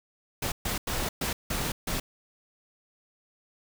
pink noise bursts at uneven times, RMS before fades -30 dBFS, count 6, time 0.42-0.52 / 0.65-0.78 / 0.87-1.09 / 1.21-1.33 / 1.5-1.72 / 1.87-2 s, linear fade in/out 5 ms, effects none

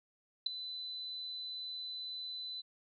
sine tone with ADSR envelope, 4009 Hz, B7, 25 cents sharp, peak -25 dBFS, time 0.46-2.62 s, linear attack 6 ms, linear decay 6 ms, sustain -15 dB, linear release 21 ms, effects none

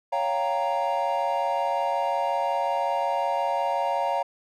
triangle chord, G half-diminished seventh, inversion second, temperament equal with one note detuned, 558.5 / 698.5 / 784 / 932.3 Hz, Db5 / F5 / G5 / Bb5, +13 / 0 / 0 / 0 cents, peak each -27 / -26 / -28 / -25 dBFS, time 0.12-4.23 s, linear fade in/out 10 ms, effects tanh soft clip ceiling -11 dBFS

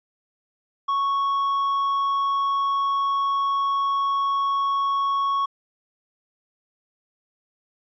sine tone with hard clipping, 1108 Hz, C#6, 1 cent flat, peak -21 dBFS, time 0.88-5.46 s, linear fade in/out 10 ms, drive 3 dB, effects resampled to 16000 Hz

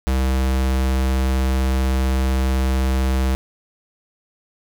square tone, 65.41 Hz, C2, in tune, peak -17 dBFS, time 0.07-3.35 s, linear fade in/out 0 ms, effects none

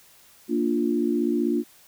sine chord, Bb major, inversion none, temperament equal, 233.1 / 293.7 / 349.2 Hz, Bb3 / D4 / F4, 0 / 0 / 0 cents, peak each -25 dBFS, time 0.48-1.64 s, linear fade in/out 50 ms, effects white hiss -54 dBFS RMS until 1.87 s

